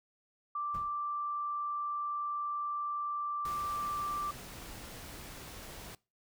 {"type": "tone", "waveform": "sine", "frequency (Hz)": 1174.7, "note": "D6", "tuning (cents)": 0, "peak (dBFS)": -33, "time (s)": [0.55, 4.31], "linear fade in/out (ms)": 5}
{"type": "noise with exponential decay", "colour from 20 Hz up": "brown", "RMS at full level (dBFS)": -41, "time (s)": [0.74, 1.01], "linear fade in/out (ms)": 5, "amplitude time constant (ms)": 57}
{"type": "noise", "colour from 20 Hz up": "pink", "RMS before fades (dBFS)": -47, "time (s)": [3.45, 5.95], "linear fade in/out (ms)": 2}
{"effects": ["noise-tail reverb RT60 0.3 s tail -23 dB re dry"]}